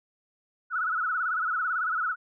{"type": "tone with vibrato", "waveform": "sine", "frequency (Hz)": 1378, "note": "F6", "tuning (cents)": -24, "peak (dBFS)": -25, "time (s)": [0.7, 2.16], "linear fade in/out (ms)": 50, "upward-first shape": "sine", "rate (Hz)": 18, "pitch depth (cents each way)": 140, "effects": []}